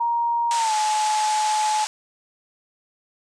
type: tone with pitch glide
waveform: sine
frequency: 939 to 856.1 Hz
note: A#5 to A5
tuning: +12 to -48 cents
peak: -19 dBFS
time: 0-1.85 s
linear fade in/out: 10 ms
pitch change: -160 cents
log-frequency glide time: 0.55-0.74 s
type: band-pass noise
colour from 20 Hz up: white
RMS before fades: -30 dBFS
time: 0.51-1.87 s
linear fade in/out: 0 ms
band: 580 to 8700 Hz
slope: 48 dB/octave
effects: none